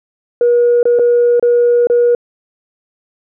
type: tone with dropouts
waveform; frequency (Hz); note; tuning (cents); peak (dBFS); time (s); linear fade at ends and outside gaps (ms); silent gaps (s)
sine; 480; B4; -49; -6; 0.41-2.15; 2; 0.83-0.854 / 0.989-0.994 / 1.397-1.426 / 1.871-1.899
effects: tanh soft clip ceiling -4 dBFS